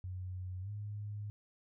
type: tone with pitch glide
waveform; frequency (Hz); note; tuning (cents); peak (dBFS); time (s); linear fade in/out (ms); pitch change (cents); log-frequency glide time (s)
sine; 92 to 103.86; F#2 to G#2; -9 to +1; -39; 0.04-1.3; 0; +210; 0.61-0.7
effects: none